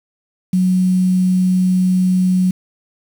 sine tone with quantisation, 184.1 Hz, F#3, 8 cents flat, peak -11 dBFS, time 0.53-2.51 s, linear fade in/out 5 ms, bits 6, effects none

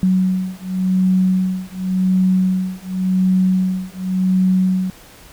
sine beating tone pair, 185.6 / 186.5 Hz, F#3 / F#3, +6 / +14 cents, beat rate 0.9 Hz, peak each -17 / -17 dBFS, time 0.03-4.9 s, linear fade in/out 0 ms, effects pink hiss -43 dBFS RMS until 5.32 s

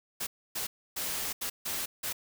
white noise bursts at uneven times, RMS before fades -34 dBFS, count 6, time 0.2-0.27 / 0.55-0.67 / 0.96-1.33 / 1.41-1.5 / 1.65-1.86 / 2.03-2.13 s, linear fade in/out 10 ms, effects none

